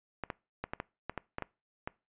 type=clicks; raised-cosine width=0.5 ms; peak=-20 dBFS; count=10; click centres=0.237 / 0.302 / 0.64 / 0.735 / 0.801 / 1.096 / 1.177 / 1.384 / 1.423 / 1.875 s; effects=noise-tail reverb RT60 0.3 s tail -23 dB re dry + resampled to 8000 Hz